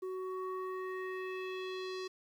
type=tone with low-pass filter sweep; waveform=square; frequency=373.2 Hz; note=F#4; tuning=15 cents sharp; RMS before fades=-40 dBFS; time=0.02-2.08 s; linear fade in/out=10 ms; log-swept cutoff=750 to 5000 Hz; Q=2.4; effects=11-bit